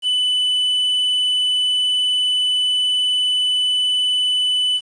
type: tone with quantisation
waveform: triangle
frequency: 2993 Hz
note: F#7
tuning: 19 cents sharp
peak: -14 dBFS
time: 0.02-4.81 s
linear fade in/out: 50 ms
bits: 7
effects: resampled to 22050 Hz